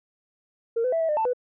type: tone with pitch steps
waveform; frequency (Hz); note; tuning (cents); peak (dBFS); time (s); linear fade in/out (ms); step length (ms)
sine; 460.4 / 506 / 658 / 650 / 603 / 886 / 495.4; A#4 / B4 / E5 / E5 / D5 / A5 / B4; -22 / +42 / -3 / -24 / +46 / +12 / +5; -20; 0.76-1.334; 10; 82
effects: tanh soft clip ceiling -17 dBFS